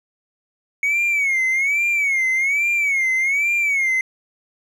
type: tone with vibrato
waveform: triangle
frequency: 2217 Hz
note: C#7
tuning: in tune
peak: -14 dBFS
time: 0.83-4.01 s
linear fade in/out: 2 ms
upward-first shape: sine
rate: 1.2 Hz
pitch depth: 130 cents each way
effects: tanh soft clip ceiling -10 dBFS